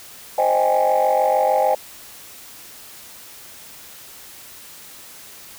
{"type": "chord", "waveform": "sine", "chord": "Ab major seventh", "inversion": "first", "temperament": "equal", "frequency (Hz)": [523.3, 622.3, 784, 830.6], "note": ["C5", "Eb5", "G5", "Ab5"], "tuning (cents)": [0, 0, 0, 0], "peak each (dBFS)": -19, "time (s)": [0.38, 1.75], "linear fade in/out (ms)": 5, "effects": ["tanh soft clip ceiling -9 dBFS", "white hiss -41 dBFS RMS until 5.58 s"]}